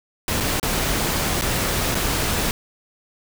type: noise with dropouts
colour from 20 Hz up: pink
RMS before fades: -22 dBFS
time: 0.28-2.51 s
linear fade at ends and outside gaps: 1 ms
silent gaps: 0.402-0.406 / 0.598-0.629 / 1.412-1.42 / 1.946-1.952 s
effects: none